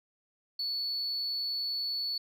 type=tone; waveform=sine; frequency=4435 Hz; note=C#8; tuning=in tune; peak=-29 dBFS; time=0.59-2.18 s; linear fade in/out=5 ms; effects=tanh soft clip ceiling -28 dBFS